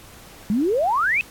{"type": "exponential sweep", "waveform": "sine", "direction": "up", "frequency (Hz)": [194.3, 2636], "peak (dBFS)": -17, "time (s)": [0.5, 1.21], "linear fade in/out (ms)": 0, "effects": ["pink hiss -45 dBFS RMS until 1.3 s", "AAC 64 kbps"]}